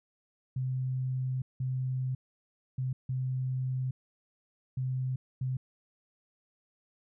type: tone bursts at uneven times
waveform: sine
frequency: 129.3 Hz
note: C3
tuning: 20 cents flat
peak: -29 dBFS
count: 6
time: 0.56-1.42 / 1.6-2.15 / 2.78-2.93 / 3.09-3.91 / 4.77-5.16 / 5.41-5.57 s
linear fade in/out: 5 ms
effects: none